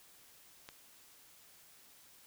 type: click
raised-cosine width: 0.2 ms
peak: -30 dBFS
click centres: 0.689 s
effects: white hiss -61 dBFS RMS until 2.26 s